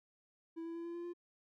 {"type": "tone with pitch steps", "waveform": "triangle", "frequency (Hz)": [329.6, 333.2, 336.9, 340.6, 344.4, 348.2], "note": ["E4", "E4", "E4", "F4", "F4", "F4"], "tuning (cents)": [0, 19, 38, -43, -24, -5], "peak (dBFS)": -39, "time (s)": [0.56, 1.136], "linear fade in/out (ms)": 20, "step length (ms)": 96, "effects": []}